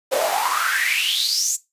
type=noise with high-pass filter sweep; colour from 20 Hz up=pink; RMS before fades=-21 dBFS; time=0.11-1.57 s; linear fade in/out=20 ms; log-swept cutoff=510 to 7400 Hz; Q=8.7; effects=noise-tail reverb RT60 0.2 s tail -17 dB re dry + resampled to 32000 Hz